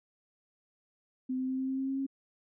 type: tone with pitch steps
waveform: sine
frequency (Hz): 257.2 / 259.1 / 261.1 / 263.1 / 265 / 267 / 269.1 / 271.1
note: C4 / C4 / C4 / C4 / C4 / C4 / C4 / C#4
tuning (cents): -30 / -17 / -3 / +10 / +22 / +35 / +49 / -38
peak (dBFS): -30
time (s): 1.29-2.066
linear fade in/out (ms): 10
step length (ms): 97
effects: none